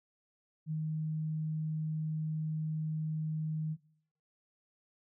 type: tone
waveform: sine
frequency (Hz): 156.2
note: D#3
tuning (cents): +7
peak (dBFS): -32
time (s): 0.66-3.77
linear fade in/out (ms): 50
effects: noise-tail reverb RT60 0.6 s tail -19 dB re dry